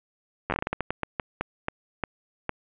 slowing click train, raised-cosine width 0.5 ms, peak -11 dBFS, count 17, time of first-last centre 0.5-2.493 s, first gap 10 ms, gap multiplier 1.29, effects resampled to 8000 Hz + 7-bit

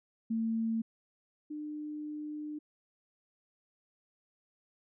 sine tone pair in turn, 225.3 / 300.7 Hz, A3 / D4, +41 / +41 cents, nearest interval perfect fourth, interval 500 cents, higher second, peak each -29 / -37 dBFS, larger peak first, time 0.3-0.82 / 1.5-2.59 s, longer second, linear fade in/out 10 ms, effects none

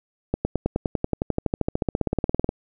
accelerating click train, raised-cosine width 2 ms, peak -8 dBFS, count 30, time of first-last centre 0.34-2.491 s, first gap 110 ms, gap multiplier 0.97, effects none

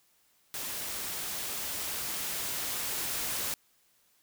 white noise with level ramp, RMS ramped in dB -37 to -33 dBFS, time 0.54-3.54 s, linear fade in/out 0 ms, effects white hiss -68 dBFS RMS until 4.22 s

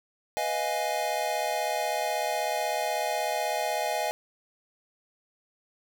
square chord, F half-diminished seventh, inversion second, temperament equal, 493.9 / 622.3 / 698.5 / 830.6 Hz, Cb5 / Eb5 / F5 / Ab5, 0 / 0 / 0 / 0 cents, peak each -38 / -32 / -33 / -32 dBFS, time 0.37-4.11 s, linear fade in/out 0 ms, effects 9-bit

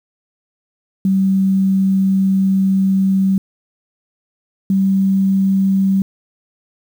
sine tone pair in turn, 192.2 / 193.31 Hz, G3 / G3, -34 / -24 cents, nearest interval unison, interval 10 cents, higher second, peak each -11 dBFS, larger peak neither, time 1.05-3.38 / 4.7-6.02 s, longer first, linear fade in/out 2 ms, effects 7-bit

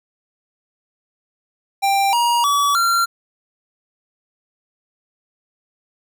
square tone with pitch steps, 789 / 949.2 / 1141.9 / 1373.7 Hz, G5 / A#5 / D6 / F6, +11 / +31 / -49 / -29 cents, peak -15 dBFS, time 1.82-3.06 s, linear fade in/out 20 ms, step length 310 ms, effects none

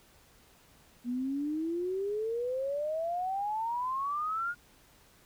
sine exponential sweep, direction up, 237.5 to 1446 Hz, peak -30 dBFS, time 1.04-4.55 s, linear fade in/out 50 ms, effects pink hiss -61 dBFS RMS until 5.25 s

